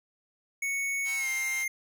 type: tone with pitch glide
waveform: square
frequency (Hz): 2217 to 2112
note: C#7 to C7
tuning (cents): 0 to +16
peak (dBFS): -29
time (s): 0.62-1.68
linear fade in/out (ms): 5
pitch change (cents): -84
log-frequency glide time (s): 1.16-1.28
type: chord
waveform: 5% pulse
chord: C dominant seventh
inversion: second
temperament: equal with one note detuned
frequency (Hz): 784 / 941 / 1046.5 / 1318.5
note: G5 / Bb5 / C6 / E6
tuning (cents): 0 / +16 / 0 / 0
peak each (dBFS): -34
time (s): 1.04-1.66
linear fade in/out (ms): 50
effects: none